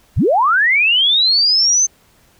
sine linear sweep, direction up, 34.65 to 6300 Hz, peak -10 dBFS, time 0.16-1.87 s, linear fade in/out 20 ms, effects pink hiss -53 dBFS RMS until 2.39 s

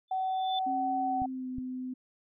sine tone with exponential growth, 3520 Hz, A7, in tune, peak -31 dBFS, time 0.08-0.59 s, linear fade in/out 2 ms, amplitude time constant 110 ms
sine tone, 755 Hz, F#5, 35 cents sharp, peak -28 dBFS, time 0.11-1.26 s, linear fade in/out 5 ms
sine tone with pitch glide, 269.6 to 255.2 Hz, C#4 to C4, -48 to -43 cents, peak -34 dBFS, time 0.66-1.94 s, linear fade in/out 10 ms, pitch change -95 cents, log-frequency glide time 1.04-1.48 s
clicks, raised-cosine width 5 ms, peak -29 dBFS, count 2, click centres 1.219 / 1.584 s
effects none

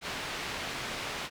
white low-pass noise, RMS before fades -37 dBFS, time 0.01-1.3 s, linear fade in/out 50 ms, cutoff 3300 Hz, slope 12 dB/octave, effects none

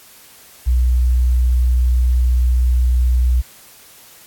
sine tone, 61.74 Hz, B1, in tune, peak -11 dBFS, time 0.66-3.42 s, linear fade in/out 20 ms, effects white hiss -44 dBFS RMS until 4.26 s + AAC 64 kbps

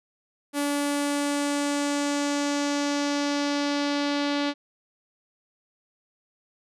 sawtooth tone with low-pass filter sweep, 287.5 Hz, D4, 37 cents flat, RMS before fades -26 dBFS, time 0.53-4.54 s, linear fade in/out 50 ms, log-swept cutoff 11000 to 4100 Hz, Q 2, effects none

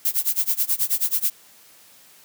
violet noise with tremolo, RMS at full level -19 dBFS, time 0.05-1.3 s, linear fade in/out 2 ms, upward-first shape sine, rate 9.3 Hz, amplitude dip 95%, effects white hiss -51 dBFS RMS until 2.24 s + high-pass 100 Hz 12 dB/octave

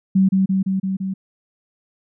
sine tone with echo, 191.1 Hz, G3, 44 cents flat, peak -11 dBFS, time 0.15-0.29 s, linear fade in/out 10 ms, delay 170 ms, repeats 5, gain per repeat -2 dB, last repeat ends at 1.14 s, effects none

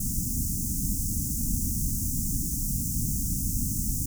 pink band-stop noise, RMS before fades -28 dBFS, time 0-4.06 s, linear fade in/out 5 ms, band 270 to 6100 Hz, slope 48 dB/octave, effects none

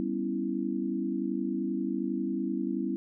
sine chord, C# half-diminished seventh, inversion second, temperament equal, 196 / 246.9 / 277.2 / 329.6 Hz, G3 / B3 / C#4 / E4, 0 / 0 / 0 / 0 cents, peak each -34 / -34 / -34 / -33 dBFS, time 0-2.96 s, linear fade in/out 0 ms, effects none

